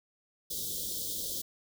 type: band-stop noise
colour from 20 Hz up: white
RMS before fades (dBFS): -36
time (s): 0.5-1.42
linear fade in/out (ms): 10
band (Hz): 570 to 3200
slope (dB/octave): 96
effects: none